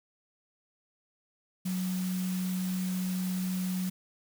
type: tone in noise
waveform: sine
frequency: 184.4 Hz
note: F#3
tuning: 6 cents flat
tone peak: -29 dBFS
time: 1.65-3.9 s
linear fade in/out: 10 ms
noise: white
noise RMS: -43 dBFS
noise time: 1.65-3.9 s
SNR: +11 dB
effects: none